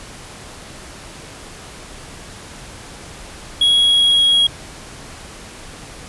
triangle tone with pitch glide, 3322 to 3299 Hz, G#7 to G#7, 0 to -12 cents, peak -9 dBFS, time 3.61-4.47 s, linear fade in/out 5 ms, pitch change -12 cents, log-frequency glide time 3.78-4.26 s, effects pink hiss -36 dBFS RMS until 6.08 s + resampled to 24000 Hz

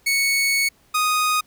sawtooth tone pair in turn, 2216 / 1243.7 Hz, C#7 / D#6, -1 / -1 cents, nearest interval minor seventh, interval 1000 cents, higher first, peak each -14 dBFS, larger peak neither, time 0.06-0.69 / 0.94-1.41 s, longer first, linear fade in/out 10 ms, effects pink hiss -58 dBFS RMS until 1.46 s

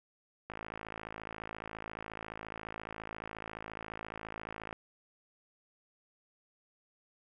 click train, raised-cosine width 0.5 ms, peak -26 dBFS, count 231, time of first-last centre 0.5-4.728 s, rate 54.4 Hz, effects none

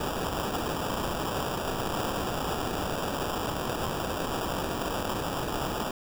blue noise with sample-and-hold, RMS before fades -31 dBFS, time 0-5.91 s, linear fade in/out 5 ms, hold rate 2100 Hz, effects none

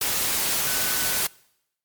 sine tone in noise, 1500 Hz, F#6, 23 cents sharp, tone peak -33 dBFS, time 0.67-1.21 s, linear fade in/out 5 ms, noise white, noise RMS -24 dBFS, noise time 0.01-1.27 s, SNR -12 dB, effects noise-tail reverb RT60 0.8 s tail -24 dB re dry + MP3 96 kbps

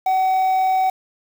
triangle tone with quantisation, 754 Hz, F#5, 32 cents sharp, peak -13 dBFS, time 0.06-0.9 s, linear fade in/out 5 ms, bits 6, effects none

